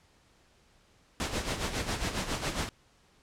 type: noise with tremolo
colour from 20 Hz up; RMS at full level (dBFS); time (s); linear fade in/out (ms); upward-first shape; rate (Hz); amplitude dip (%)
pink; -30; 1.2-2.69; 0; sine; 7.3; 65
effects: pink hiss -64 dBFS RMS until 3.22 s + low-pass 8000 Hz 12 dB/octave